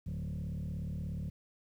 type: tone with frequency modulation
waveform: sine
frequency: 123 Hz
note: B2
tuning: 7 cents flat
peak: -33 dBFS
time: 0.06-1.3 s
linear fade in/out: 10 ms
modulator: 36.8 Hz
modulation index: 1.8
effects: tanh soft clip ceiling -34 dBFS + 11-bit